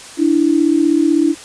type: tone pair together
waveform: sine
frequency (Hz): 293.6 / 329.6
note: D4 / E4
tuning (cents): 0 / 0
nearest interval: major second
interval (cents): 200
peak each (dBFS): -13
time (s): 0.17-1.35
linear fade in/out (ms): 50
effects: white hiss -35 dBFS RMS until 1.44 s + resampled to 22050 Hz